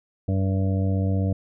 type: harmonic tone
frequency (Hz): 95.9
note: G2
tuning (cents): -37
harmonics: 1 / 2 / 3 / 5 / 6 / 7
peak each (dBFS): -21 / -27 / -31 / -35 / -37 / -38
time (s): 0.28-1.33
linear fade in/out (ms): 5
effects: none